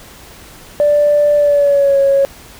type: tone with pitch glide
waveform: sine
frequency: 587.3 to 551.1 Hz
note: D5 to C#5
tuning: 0 to -10 cents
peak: -7 dBFS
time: 0.8-2.25 s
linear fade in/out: 0 ms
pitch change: -110 cents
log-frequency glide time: 1.36-1.99 s
effects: tanh soft clip ceiling -3 dBFS + pink hiss -38 dBFS RMS until 2.59 s